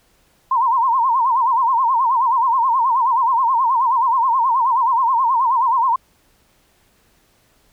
sine tone with vibrato, 987.8 Hz, B5, in tune, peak -13 dBFS, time 0.51-5.96 s, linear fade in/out 5 ms, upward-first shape sine, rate 9.4 Hz, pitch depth 150 cents each way, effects pink hiss -58 dBFS RMS until 7.72 s

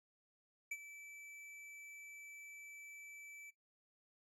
square tone with ADSR envelope, 2314 Hz, D7, 26 cents flat, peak -39 dBFS, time 0.71-3.51 s, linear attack 7 ms, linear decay 48 ms, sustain -13 dB, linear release 17 ms, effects noise-tail reverb RT60 0.2 s tail -24 dB re dry + low-pass 11000 Hz 12 dB/octave

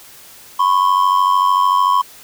triangle ring-modulated tone, 1046.5 Hz, C6, in tune, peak -6 dBFS, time 0.59-2.02 s, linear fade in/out 10 ms, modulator 46.7 Hz, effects white hiss -41 dBFS RMS until 2.23 s

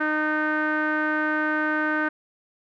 sawtooth tone with low-pass filter, 306.7 Hz, D#4, 25 cents flat, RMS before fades -24 dBFS, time 0-2.09 s, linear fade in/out 10 ms, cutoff 1600 Hz, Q 6.9, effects none

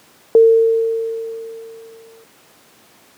sine tone with exponential decay, 453 Hz, A#4, 50 cents flat, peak -4 dBFS, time 0.35-2.24 s, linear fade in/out 1 ms, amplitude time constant 410 ms, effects pink hiss -49 dBFS RMS until 3.17 s + high-pass 200 Hz 12 dB/octave

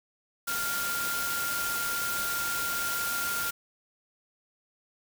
sine tone in noise, 1396.9 Hz, F6, in tune, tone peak -31 dBFS, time 0.47-3.51 s, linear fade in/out 10 ms, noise white, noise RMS -33 dBFS, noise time 0.47-3.51 s, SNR -1 dB, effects none

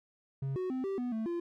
triangle tone with pitch steps, 135.8 / 369.4 / 258.6 / 389.8 / 246.3 / 221.6 / 344.1 Hz, C#3 / F#4 / C4 / G4 / B3 / A3 / F4, -35 / -3 / -20 / -10 / -5 / +13 / -26 cents, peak -30 dBFS, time 0.42-1.4 s, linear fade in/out 5 ms, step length 140 ms, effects none

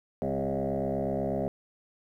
sine tone with frequency modulation, 401.8 Hz, G4, 43 cents sharp, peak -26 dBFS, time 0.22-1.48 s, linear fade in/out 0 ms, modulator 68.2 Hz, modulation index 4.1, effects tanh soft clip ceiling -22 dBFS + 11-bit

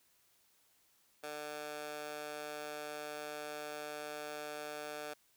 15% pulse tone with high-pass filter, 149.4 Hz, D3, 30 cents sharp, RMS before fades -44 dBFS, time 1.23-5.14 s, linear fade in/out 10 ms, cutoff 630 Hz, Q 1.2, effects white hiss -71 dBFS RMS until 5.36 s

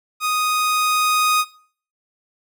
sawtooth tone with level ramp, 1244.5 Hz, D#6, in tune, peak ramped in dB -15 to -11 dBFS, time 0.2-1.45 s, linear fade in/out 50 ms, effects noise-tail reverb RT60 0.5 s tail -20 dB re dry

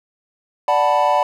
triangle chord, B minor seventh, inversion first, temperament equal, 587.3 / 740 / 880 / 987.8 Hz, D5 / F#5 / A5 / B5, 0 / 0 / 0 / 0 cents, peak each -17 dBFS, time 0.68-1.23 s, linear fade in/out 2 ms, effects none

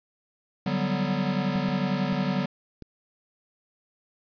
square chord, G major seventh, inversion second, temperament equal, 146.83 / 185 / 196 / 246.9 Hz, D3 / F#3 / G3 / B3, 0 / 0 / 0 / 0 cents, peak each -32 / -29 / -30 / -32 dBFS, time 0.66-2.46 s, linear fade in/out 5 ms
clicks, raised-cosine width 3 ms, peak -28 dBFS, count 4, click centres 1.559 / 1.686 / 2.128 / 2.823 s
effects resampled to 11025 Hz + 8-bit

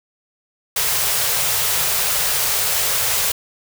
white band-stop noise, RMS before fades -19 dBFS, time 0.76-3.32 s, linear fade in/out 5 ms, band 170 to 390 Hz, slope 96 dB/octave, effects none

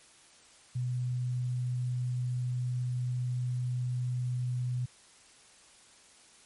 sine tone, 124.4 Hz, B2, 13 cents sharp, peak -29 dBFS, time 0.75-4.86 s, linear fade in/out 10 ms, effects white hiss -58 dBFS RMS until 6.45 s + MP3 48 kbps

